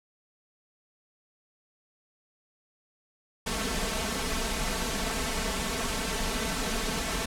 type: noise with comb filter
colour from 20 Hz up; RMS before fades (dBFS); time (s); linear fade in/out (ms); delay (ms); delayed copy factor
pink; -30; 3.46-7.26; 10; 4.5; +0.95
effects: low-pass 10000 Hz 12 dB/octave